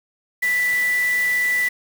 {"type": "tone in noise", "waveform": "sine", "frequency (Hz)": 1975.5, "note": "B6", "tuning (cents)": 0, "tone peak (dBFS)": -17, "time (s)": [0.42, 1.69], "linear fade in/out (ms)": 10, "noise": "white", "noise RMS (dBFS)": -33, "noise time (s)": [0.42, 1.69], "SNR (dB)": 13, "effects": []}